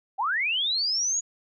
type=linear sweep; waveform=sine; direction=up; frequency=720 to 6860 Hz; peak=-23 dBFS; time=0.18-1.21 s; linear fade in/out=20 ms; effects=none